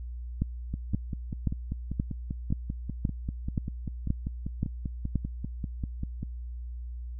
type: two click trains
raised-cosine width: 5 ms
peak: -14 / -20 dBFS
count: 10 / 29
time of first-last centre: 0.42-5.157 / 0.74-6.23 s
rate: 1.9 / 5.1 Hz
effects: added 60 Hz sine -35 dBFS peak until 7.19 s